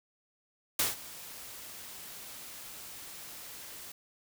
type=noise with ADSR envelope; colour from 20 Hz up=white; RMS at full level=-27 dBFS; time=0.79-3.92 s; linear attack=3 ms; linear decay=160 ms; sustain=-19 dB; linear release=4 ms; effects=none